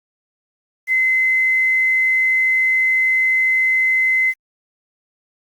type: tone with quantisation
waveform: sine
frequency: 2053 Hz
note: C7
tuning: 33 cents flat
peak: -13 dBFS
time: 0.87-4.34 s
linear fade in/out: 50 ms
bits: 7
effects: Opus 48 kbps